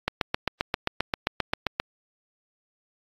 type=click train; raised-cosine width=0.3 ms; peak=-7 dBFS; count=14; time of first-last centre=0.08-1.8 s; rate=7.56 Hz; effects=AAC 32 kbps